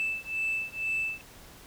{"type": "beating tone pair", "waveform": "sine", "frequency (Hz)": [2637, 2639.1], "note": ["E7", "E7"], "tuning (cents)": [0, 1], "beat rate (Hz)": 2.1, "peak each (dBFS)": -31, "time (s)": [0, 1.21], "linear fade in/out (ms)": 0, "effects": ["tanh soft clip ceiling -23 dBFS", "pink hiss -51 dBFS RMS until 1.66 s"]}